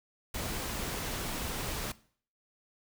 pink noise, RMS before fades -36 dBFS, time 0.34-1.92 s, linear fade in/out 5 ms, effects noise-tail reverb RT60 0.5 s tail -19 dB re dry

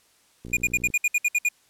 click train, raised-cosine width 3 ms, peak -26 dBFS, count 28, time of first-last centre 0.45-0.902 s, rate 59.7 Hz
square tone bursts, 2437 Hz, D#7, 37 cents flat, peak -19 dBFS, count 10, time 0.53-1.488 s, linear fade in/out 5 ms, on 40 ms, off 62 ms
effects white hiss -61 dBFS RMS until 1.69 s + low-pass 11000 Hz 12 dB/octave

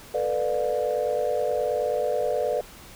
sine chord, B half-diminished seventh, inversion third, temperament just, 444.5 / 493.9 / 592.7 / 711.2 Hz, A4 / B4 / D5 / F5, +18 / 0 / +16 / +31 cents, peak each -29 / -26 / -26 / -31 dBFS, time 0.14-2.61 s, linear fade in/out 5 ms, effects tanh soft clip ceiling -13 dBFS + pink hiss -46 dBFS RMS until 2.95 s

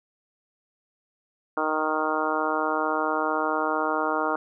harmonic tone, 155.56 Hz, D#3, in tune, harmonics 2 / 3 / 4 / 5 / 6 / 7 / 8 / 9, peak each -31 / -31 / -31 / -31 / -31 / -31 / -31 / -31 dBFS, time 1.57-4.36 s, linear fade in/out 2 ms, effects none

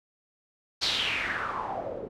white noise with low-pass filter sweep, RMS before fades -31 dBFS, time 0.81-2.09 s, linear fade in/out 20 ms, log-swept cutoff 4600 to 400 Hz, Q 4.7, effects none

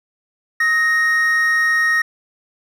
triangle tone pair together, 1274.2 / 1864.7 Hz, D#6 / A#6, +41 / 0 cents, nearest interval perfect fifth, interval 659 cents, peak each -22 / -12 dBFS, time 0.6-2.02 s, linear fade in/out 5 ms, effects none

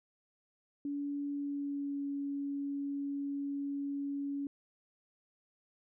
sine tone with pitch glide, 285.4 to 281.5 Hz, D4 to C#4, -49 to +27 cents, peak -34 dBFS, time 0.85-4.47 s, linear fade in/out 2 ms, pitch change -24 cents, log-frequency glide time 1.3-2.06 s, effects none

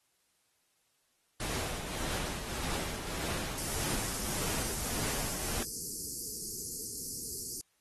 pink noise with tremolo, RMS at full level -35 dBFS, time 1.4-5.63 s, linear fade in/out 2 ms, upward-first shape triangle, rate 1.7 Hz, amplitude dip 55%
white band-stop noise, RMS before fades -38 dBFS, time 3.58-7.61 s, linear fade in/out 0 ms, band 470 to 4600 Hz, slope 96 dB/octave
effects white hiss -74 dBFS RMS until 7.8 s + AAC 32 kbps

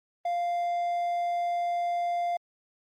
triangle tone, 697 Hz, F5, 4 cents flat, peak -24 dBFS, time 0.25-2.37 s, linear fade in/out 5 ms, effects Opus 32 kbps

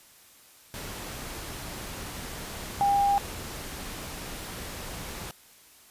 sine tone in noise, 802 Hz, G5, 39 cents sharp, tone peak -20 dBFS, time 2.81-3.18 s, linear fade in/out 0 ms, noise pink, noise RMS -38 dBFS, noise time 0.74-5.31 s, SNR +15 dB, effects white hiss -55 dBFS RMS until 5.9 s + resampled to 32000 Hz

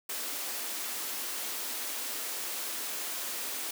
white high-pass noise, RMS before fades -36 dBFS, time 0.09-3.71 s, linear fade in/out 5 ms, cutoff 230 Hz, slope 48 dB/octave, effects none

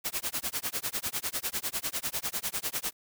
white noise with tremolo, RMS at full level -30 dBFS, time 0.04-2.93 s, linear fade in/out 20 ms, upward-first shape sine, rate 10 Hz, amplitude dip 100%, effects none

